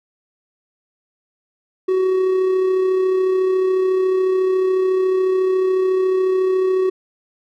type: tone with amplitude modulation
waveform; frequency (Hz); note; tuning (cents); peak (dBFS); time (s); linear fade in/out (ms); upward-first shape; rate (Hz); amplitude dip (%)
triangle; 374.6; F#4; +21; -11; 1.88-6.9; 10; sine; 34; 30
effects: none